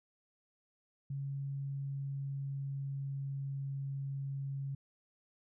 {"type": "tone with pitch glide", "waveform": "sine", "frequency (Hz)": [138.59, 137.63], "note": ["C#3", "C#3"], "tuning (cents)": [0, -12], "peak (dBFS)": -36, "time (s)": [1.1, 4.75], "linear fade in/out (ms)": 5, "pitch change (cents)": -12, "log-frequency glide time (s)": [1.34, 3.72], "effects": []}